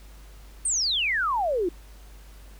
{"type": "exponential sweep", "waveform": "sine", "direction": "down", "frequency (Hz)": [9000, 329.6], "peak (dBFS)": -22, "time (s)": [0.65, 1.69], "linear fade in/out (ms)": 5, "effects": ["added 50 Hz sine -44 dBFS peak until 2.59 s", "pink hiss -54 dBFS RMS until 2.59 s"]}